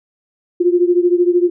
sine beating tone pair, 349.2 / 362.2 Hz, F4 / F#4, 0 / -37 cents, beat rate 13 Hz, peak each -12 / -15 dBFS, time 0.6-1.5 s, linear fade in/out 10 ms, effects none

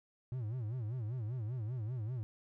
triangle tone with vibrato, 116.6 Hz, A#2, 1 cent sharp, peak -34 dBFS, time 0.32-2.23 s, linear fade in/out 0 ms, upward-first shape sine, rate 5.1 Hz, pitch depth 200 cents each way, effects none

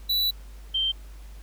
square / sine tone pair in turn, 3951 / 3136 Hz, B7 / G7, 0 / 0 cents, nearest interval major third, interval 400 cents, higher first, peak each -22 dBFS, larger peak neither, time 0.09-0.31 / 0.74-0.92 s, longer first, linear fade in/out 10 ms, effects added 50 Hz sine -40 dBFS peak until 1.42 s + pink hiss -55 dBFS RMS until 1.42 s

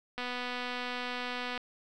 click train, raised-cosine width 0.3 ms, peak -21 dBFS, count 346, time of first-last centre 0.18-1.577 s, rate 247 Hz, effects none

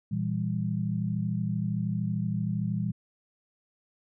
sine chord, E diminished, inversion second, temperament equal with one note detuned, 116.54 / 164.81 / 197.82 Hz, Bb2 / E3 / G3, 0 / 0 / +16 cents, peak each -31 dBFS, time 0.11-2.92 s, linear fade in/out 10 ms, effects none

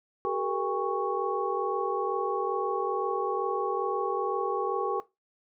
sine tone cluster, 384.9 / 427.2 / 472.6 / 805 / 1109 Hz, G4 / G#4 / A#4 / G5 / C#6, -32 / +49 / +24 / +46 / 0 cents, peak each -32 / -34 / -33 / -34 / -32 dBFS, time 0.25-5 s, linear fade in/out 0 ms, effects noise-tail reverb RT60 0.2 s tail -17 dB re dry

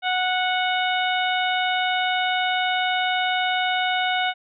harmonic tone, 736 Hz, F#5, 9 cents flat, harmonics 1 / 2 / 3 / 4 / 5, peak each -23 / -26 / -28 / -29 / -30 dBFS, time 0.02-4.34 s, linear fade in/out 50 ms, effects none

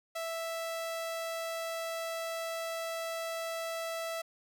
sawtooth tone, 659.3 Hz, E5, in tune, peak -31 dBFS, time 0.15-4.22 s, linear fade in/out 10 ms, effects none

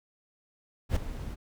brown noise with ADSR envelope, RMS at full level -23 dBFS, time 0.89-1.36 s, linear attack 73 ms, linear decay 5 ms, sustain -14 dB, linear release 32 ms, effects none

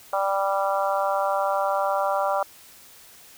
harmonic tone, 196 Hz, G3, in tune, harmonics 3 / 4 / 5 / 6 / 7, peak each -25 / -26 / -29 / -29 / -31 dBFS, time 0.13-2.43 s, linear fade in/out 2 ms, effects white hiss -49 dBFS RMS until 3.37 s

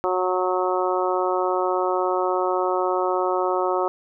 harmonic tone, 183.5 Hz, F#3, 14 cents flat, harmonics 2 / 3 / 4 / 5 / 6 / 7, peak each -24 / -26 / -27 / -28 / -29 / -29 dBFS, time 0.04-3.88 s, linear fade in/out 0 ms, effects none

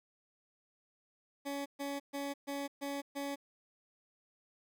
20% pulse tone bursts, 281.2 Hz, C#4, 25 cents sharp, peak -32 dBFS, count 6, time 1.45-3.36 s, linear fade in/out 20 ms, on 210 ms, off 130 ms, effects 11-bit

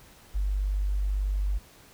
sine tone, 49.17 Hz, G1, 6 cents sharp, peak -24 dBFS, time 0.34-1.59 s, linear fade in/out 20 ms, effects pink hiss -54 dBFS RMS until 1.93 s

